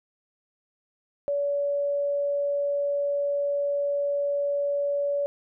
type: tone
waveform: sine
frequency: 570 Hz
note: C#5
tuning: 48 cents sharp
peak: -23 dBFS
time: 1.28-5.26 s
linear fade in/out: 0 ms
effects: none